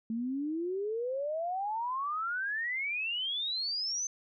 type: exponential sweep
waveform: sine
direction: up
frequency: 220 to 6260 Hz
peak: -31 dBFS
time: 0.1-4.07 s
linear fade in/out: 2 ms
effects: none